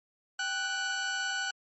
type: tone pair together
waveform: sawtooth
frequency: 785.5 / 1480 Hz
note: G5 / F#6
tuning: +3 / 0 cents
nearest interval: major seventh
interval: 1097 cents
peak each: -35 / -27 dBFS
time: 0.39-1.51 s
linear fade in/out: 5 ms
effects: MP3 32 kbps